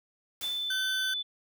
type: noise with exponential decay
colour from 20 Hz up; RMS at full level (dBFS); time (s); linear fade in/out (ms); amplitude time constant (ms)
white; -39; 0.41-0.97; 2; 120
type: tone with pitch glide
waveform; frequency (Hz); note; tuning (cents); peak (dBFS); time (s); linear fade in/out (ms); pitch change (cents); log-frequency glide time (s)
sine; 3520 to 3492; A7 to A7; 0 to -14; -30; 0.42-1.23; 20; -14; 0.87-1.04
type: tone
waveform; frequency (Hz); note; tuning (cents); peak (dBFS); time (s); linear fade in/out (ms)
40% pulse; 1530; G6; -42; -30; 0.7-1.14; 5
effects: none